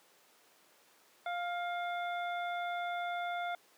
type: harmonic tone with a mistuned harmonic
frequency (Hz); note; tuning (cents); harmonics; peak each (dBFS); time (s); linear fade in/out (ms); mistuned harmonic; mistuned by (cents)
700; F5; +4; 1 / 2 / 3 / 5; -35 / -41 / -45 / -49; 1.26-3.55; 2; 3; +25
effects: pink hiss -64 dBFS RMS until 3.77 s + high-pass 400 Hz 12 dB/octave